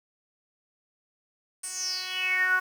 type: tone with band-pass filter sweep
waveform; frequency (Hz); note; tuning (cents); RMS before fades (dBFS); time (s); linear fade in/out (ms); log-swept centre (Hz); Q
10% pulse; 370; F#4; 0; -28; 1.63-2.6; 10; 8800 to 1300; 8.4
effects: 8-bit